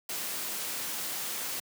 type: noise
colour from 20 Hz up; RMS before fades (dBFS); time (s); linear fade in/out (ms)
white; -35; 0.09-1.6; 5
effects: high-pass 150 Hz 12 dB/octave